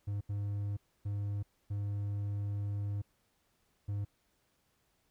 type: tone bursts at uneven times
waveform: triangle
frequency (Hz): 101.7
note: G#2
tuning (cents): -36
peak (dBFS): -31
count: 5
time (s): 0.07-0.21 / 0.29-0.77 / 1.05-1.43 / 1.7-3.02 / 3.88-4.05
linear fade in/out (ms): 10
effects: pink hiss -75 dBFS RMS until 5.1 s